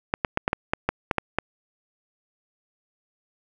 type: clicks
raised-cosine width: 0.5 ms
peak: -6 dBFS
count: 10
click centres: 0.139 / 0.248 / 0.374 / 0.479 / 0.531 / 0.735 / 0.89 / 1.112 / 1.183 / 1.386 s
effects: 8-bit